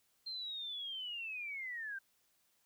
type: linear sweep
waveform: sine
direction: down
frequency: 4186 to 1542 Hz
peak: -40 dBFS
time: 0.26-1.99 s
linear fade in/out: 10 ms
effects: white hiss -75 dBFS RMS until 2.65 s